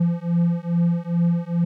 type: beating tone pair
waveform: triangle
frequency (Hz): 170 / 172.4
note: F3 / F3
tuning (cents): -46 / -22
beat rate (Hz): 2.4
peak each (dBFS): -19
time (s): 0-1.65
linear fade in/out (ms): 10
effects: none